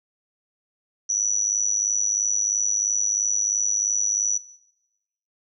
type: tone with amplitude modulation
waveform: sine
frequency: 5920 Hz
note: F#8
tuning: in tune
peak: -16 dBFS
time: 1.09-4.38 s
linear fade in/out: 10 ms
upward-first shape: sine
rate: 103 Hz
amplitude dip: 95%
effects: noise-tail reverb RT60 1.0 s tail -19 dB re dry